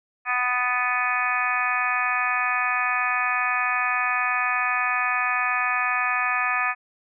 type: harmonic tone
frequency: 248.4 Hz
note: B3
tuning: 10 cents sharp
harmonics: 3 / 4 / 5 / 6 / 7 / 8 / 9 / 10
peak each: -30 / -32 / -26 / -38 / -26 / -36 / -31 / -28 dBFS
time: 0.25-6.75 s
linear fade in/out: 50 ms
effects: none